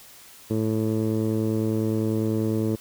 15% pulse tone with low-pass filter, 109.9 Hz, A2, 2 cents flat, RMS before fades -24 dBFS, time 0.5-2.76 s, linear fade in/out 10 ms, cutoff 460 Hz, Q 1.3, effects white hiss -48 dBFS RMS until 2.8 s

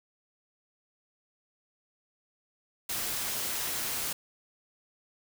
white noise, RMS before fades -33 dBFS, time 2.89-4.13 s, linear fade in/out 5 ms, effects none

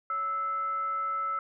sine tone with frequency modulation, 1313 Hz, E6, 7 cents flat, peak -28 dBFS, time 0.1-1.39 s, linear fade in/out 2 ms, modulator 754 Hz, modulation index 0.22, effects none

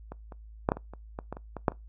clicks, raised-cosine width 1 ms, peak -25 / -30 / -9 / -11 / -24 / -29 / -21 / -21 / -27 / -22 / -8 / -28 dBFS, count 12, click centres 0.12 / 0.322 / 0.689 / 0.719 / 0.77 / 0.936 / 1.189 / 1.326 / 1.369 / 1.567 / 1.682 / 1.72 s, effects noise-tail reverb RT60 0.2 s tail -23 dB re dry + added 54 Hz sine -45 dBFS peak until 1.88 s

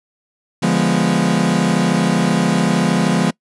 40% pulse chord, D diminished seventh, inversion none, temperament equal, 146.83 / 174.61 / 207.7 / 246.9 Hz, D3 / F3 / Ab3 / Cb4, 0 / 0 / 0 / 0 cents, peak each -22 / -16 / -18 / -19 dBFS, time 0.62-3.31 s, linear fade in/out 10 ms, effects noise-tail reverb RT60 0.1 s tail -24 dB re dry + resampled to 24000 Hz

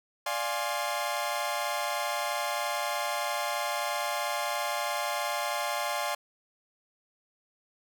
sawtooth chord, D half-diminished seventh, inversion none, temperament equal with one note detuned, 587.3 / 698.5 / 830.6 / 1059.3 Hz, D5 / F5 / Ab5 / C6, 0 / 0 / 0 / +21 cents, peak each -31 dBFS, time 0.26-6.15 s, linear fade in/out 5 ms, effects none

